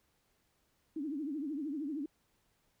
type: tone with vibrato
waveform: sine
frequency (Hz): 293.7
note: D4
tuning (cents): 0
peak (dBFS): -35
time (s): 0.96-2.06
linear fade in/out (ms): 5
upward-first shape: triangle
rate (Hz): 13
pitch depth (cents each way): 200
effects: pink hiss -75 dBFS RMS until 2.8 s